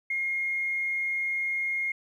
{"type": "tone with tanh clipping", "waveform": "triangle", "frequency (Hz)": 2140, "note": "C7", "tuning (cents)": 38, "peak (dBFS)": -26, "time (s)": [0.1, 1.92], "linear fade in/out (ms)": 5, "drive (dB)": 3, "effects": []}